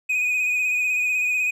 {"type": "tone with vibrato", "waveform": "triangle", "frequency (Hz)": 2489, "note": "D#7", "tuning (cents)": 0, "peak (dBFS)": -18, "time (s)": [0.09, 1.51], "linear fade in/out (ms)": 10, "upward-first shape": "sine", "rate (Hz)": 16, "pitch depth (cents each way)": 32, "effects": []}